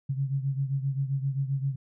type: beating tone pair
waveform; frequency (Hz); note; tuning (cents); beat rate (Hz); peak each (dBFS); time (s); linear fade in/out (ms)
sine; 135.2 / 142.8; C#3 / D3; -43 / -48; 7.6; -27 / -32; 0.09-1.76; 10
effects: none